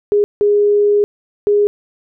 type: tone bursts at uneven times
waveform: sine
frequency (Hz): 412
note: G#4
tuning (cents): -14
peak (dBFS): -9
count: 3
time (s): 0.12-0.24 / 0.41-1.04 / 1.47-1.67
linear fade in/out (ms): 0
effects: none